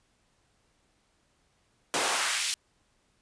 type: noise with high-pass filter sweep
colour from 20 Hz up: pink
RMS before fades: -28 dBFS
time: 1.94-2.54 s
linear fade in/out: 0 ms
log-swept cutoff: 380 to 3700 Hz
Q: 1.1
effects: pink hiss -70 dBFS RMS until 3.21 s + resampled to 22050 Hz